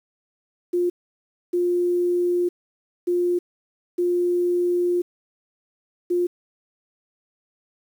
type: tone bursts at uneven times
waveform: sine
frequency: 353.1 Hz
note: F4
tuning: 19 cents sharp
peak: -18 dBFS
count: 5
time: 0.73-0.9 / 1.53-2.49 / 3.07-3.39 / 3.98-5.02 / 6.1-6.27 s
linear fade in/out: 10 ms
effects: 8-bit